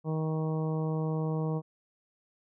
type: harmonic tone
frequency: 157.6 Hz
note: D#3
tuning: 23 cents sharp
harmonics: 1 / 2 / 3 / 4 / 5 / 6 / 7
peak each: -29 / -38 / -36 / -43 / -45 / -46 / -47 dBFS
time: 0.04-1.62 s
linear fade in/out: 50 ms
effects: none